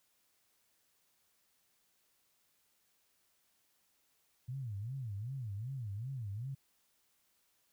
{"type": "tone with vibrato", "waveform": "sine", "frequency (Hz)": 116.2, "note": "A#2", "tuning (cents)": -5, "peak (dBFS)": -38, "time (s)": [4.48, 6.55], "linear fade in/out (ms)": 10, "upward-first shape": "sine", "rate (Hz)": 2.6, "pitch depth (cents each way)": 290, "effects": ["white hiss -75 dBFS RMS until 7.72 s"]}